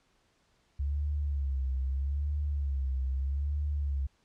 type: tone with vibrato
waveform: sine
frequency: 69.3 Hz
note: C#2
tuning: in tune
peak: -28 dBFS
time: 0.79-4.07 s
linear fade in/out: 10 ms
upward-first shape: sine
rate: 0.79 Hz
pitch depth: 100 cents each way
effects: pink hiss -70 dBFS RMS until 4.24 s + low-pass 7000 Hz 12 dB/octave